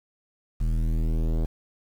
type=tone with low-pass filter sweep; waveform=square; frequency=40.15 Hz; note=E1; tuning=45 cents flat; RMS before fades=-24 dBFS; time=0.6-1.46 s; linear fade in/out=10 ms; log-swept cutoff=160 to 520 Hz; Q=1; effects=8-bit